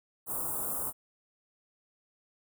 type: band-stop noise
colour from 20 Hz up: white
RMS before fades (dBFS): -34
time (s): 0.26-0.93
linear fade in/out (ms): 50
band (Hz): 1300 to 8400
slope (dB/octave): 48
effects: none